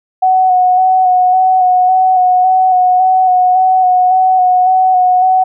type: tone with vibrato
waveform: sine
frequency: 740 Hz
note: F#5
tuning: in tune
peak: -6 dBFS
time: 0.22-5.44 s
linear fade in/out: 10 ms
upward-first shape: square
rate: 1.8 Hz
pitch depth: 19 cents each way
effects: none